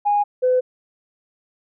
sine tone pair in turn, 823 / 506.1 Hz, G#5 / B4, -16 / +42 cents, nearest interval minor sixth, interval 842 cents, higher first, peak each -14 / -13 dBFS, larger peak second, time 0.05-0.24 / 0.42-0.61 s, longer neither, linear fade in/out 20 ms, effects tanh soft clip ceiling -9 dBFS

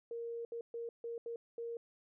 sine tone bursts at uneven times, 466.4 Hz, A#4, 1 cent sharp, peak -39 dBFS, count 6, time 0.11-0.45 / 0.52-0.61 / 0.74-0.89 / 1.04-1.18 / 1.26-1.36 / 1.58-1.77 s, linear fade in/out 2 ms, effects none

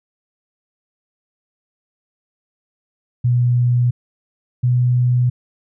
sine tone pair in turn, 122.3 / 123.79 Hz, B2 / B2, -16 / +4 cents, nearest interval unison, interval 20 cents, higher second, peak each -12 dBFS, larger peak neither, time 3.24-3.91 / 4.63-5.3 s, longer neither, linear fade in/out 10 ms, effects none

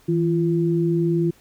sine tone pair together, 162.9 / 342.3 Hz, E3 / F4, -20 / -35 cents, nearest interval octave + minor second, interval 1285 cents, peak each -20 dBFS, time 0.08-1.31 s, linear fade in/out 10 ms, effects pink hiss -55 dBFS RMS until 1.4 s

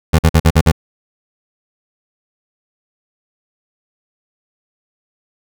25% pulse tone bursts, 81.3 Hz, E2, 23 cents flat, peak -3 dBFS, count 6, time 0.13-0.718 s, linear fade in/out 10 ms, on 58 ms, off 48 ms, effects none

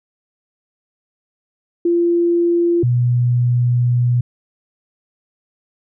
sine tone pair in turn, 343.6 / 122.11 Hz, F4 / B2, -28 / -19 cents, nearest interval octave + tritone, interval 1791 cents, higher first, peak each -12 dBFS, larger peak neither, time 1.85-2.83 / 2.83-4.21 s, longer second, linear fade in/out 5 ms, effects none

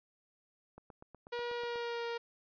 click train, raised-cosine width 1 ms, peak -37 dBFS, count 9, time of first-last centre 0.78-1.758 s, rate 8.18 Hz
sawtooth tone with pitch glide, 479.1 to 468.2 Hz, A#4 to A#4, +47 to +8 cents, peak -32 dBFS, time 1.32-2.18 s, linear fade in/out 10 ms, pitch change -39 cents, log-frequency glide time 1.52-2.06 s
effects resampled to 11025 Hz

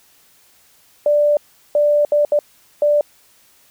sine tone bursts at uneven times, 589 Hz, D5, 5 cents sharp, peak -11 dBFS, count 5, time 1.06-1.37 / 1.75-2.05 / 2.12-2.25 / 2.32-2.39 / 2.82-3.01 s, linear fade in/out 2 ms, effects white hiss -53 dBFS RMS until 3.7 s

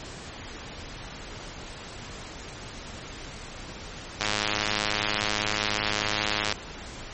click train, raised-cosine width 0.2 ms, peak -7 dBFS, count 244, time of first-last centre 4.21-6.524 s, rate 105 Hz, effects pink hiss -40 dBFS RMS until 7.13 s + MP3 32 kbps

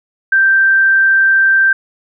sine tone, 1568 Hz, G6, in tune, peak -7 dBFS, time 0.32-1.73 s, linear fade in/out 5 ms, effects none

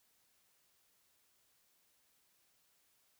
silence, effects white hiss -74 dBFS RMS until 3.19 s

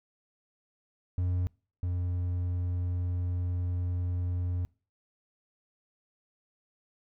triangle tone pair in turn, 90 / 88.97 Hz, F#2 / F2, -47 / +33 cents, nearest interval unison, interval 20 cents, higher first, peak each -24 / -26 dBFS, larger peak first, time 1.18-1.47 / 1.83-4.65 s, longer second, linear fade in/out 0 ms, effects noise-tail reverb RT60 0.4 s tail -26 dB re dry

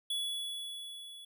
square tone with level ramp, 3396 Hz, G#7, 38 cents sharp, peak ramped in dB -32 to -48 dBFS, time 0.1-1.25 s, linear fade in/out 5 ms, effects none

